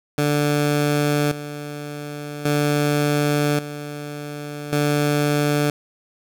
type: tone with tremolo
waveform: 15% pulse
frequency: 146.83 Hz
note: D3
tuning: in tune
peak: -11 dBFS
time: 0.18-5.7 s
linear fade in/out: 2 ms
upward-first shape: square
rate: 0.44 Hz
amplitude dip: 75%
effects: none